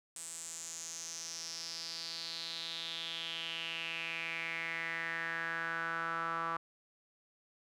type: tone with band-pass filter sweep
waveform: sawtooth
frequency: 165.6 Hz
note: E3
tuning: 8 cents sharp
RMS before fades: -40 dBFS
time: 0.16-6.57 s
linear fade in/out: 2 ms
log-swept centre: 8200 to 1200 Hz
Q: 5.4
effects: none